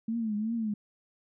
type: tone with vibrato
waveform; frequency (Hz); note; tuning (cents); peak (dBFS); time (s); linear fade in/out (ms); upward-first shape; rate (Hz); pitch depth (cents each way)
sine; 220; A3; 0; -28; 0.08-0.74; 5; triangle; 2.7; 120
effects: none